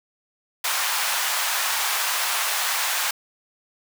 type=high-pass noise; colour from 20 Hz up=pink; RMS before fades=-24 dBFS; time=0.64-3.11 s; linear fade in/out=5 ms; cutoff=820 Hz; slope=24 dB/octave; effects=none